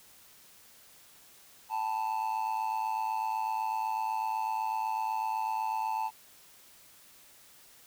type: tone with amplitude modulation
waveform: triangle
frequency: 880 Hz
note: A5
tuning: in tune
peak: -24 dBFS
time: 1.69-6.11 s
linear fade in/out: 50 ms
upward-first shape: sine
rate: 108 Hz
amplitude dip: 80%
effects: white hiss -57 dBFS RMS until 7.86 s